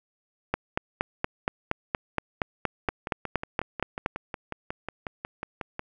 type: two click trains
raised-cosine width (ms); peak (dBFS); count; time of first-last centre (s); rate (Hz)
0.5; -17 / -9; 17 / 16; 2.89-5.794 / 0.54-4.061; 5.51 / 4.26
effects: none